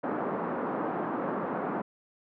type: band-pass noise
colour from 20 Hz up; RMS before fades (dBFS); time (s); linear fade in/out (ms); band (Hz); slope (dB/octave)
pink; -32; 0.03-1.82; 10; 200 to 1300; 24
effects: none